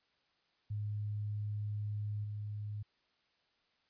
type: tone with level steps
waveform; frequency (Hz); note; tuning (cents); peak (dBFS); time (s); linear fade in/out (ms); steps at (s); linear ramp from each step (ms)
sine; 104.5; G#2; +11; -35 / -38; 0.7-2.83; 10; 2.24; 5
effects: white hiss -75 dBFS RMS until 3.89 s + resampled to 11025 Hz